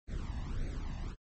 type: noise with flanger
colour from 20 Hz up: brown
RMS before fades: -37 dBFS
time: 0.07-1.16 s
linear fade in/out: 50 ms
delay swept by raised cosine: 0.48 to 1.11 ms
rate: 1.7 Hz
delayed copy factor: +0.75
effects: MP3 32 kbps